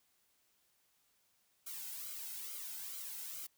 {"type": "noise with flanger", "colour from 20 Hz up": "blue", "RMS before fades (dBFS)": -45, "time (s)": [1.66, 3.47], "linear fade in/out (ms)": 10, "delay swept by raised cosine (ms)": [1.1, 1.75], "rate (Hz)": 2.3, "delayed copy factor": -0.7, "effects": ["white hiss -75 dBFS RMS until 3.57 s"]}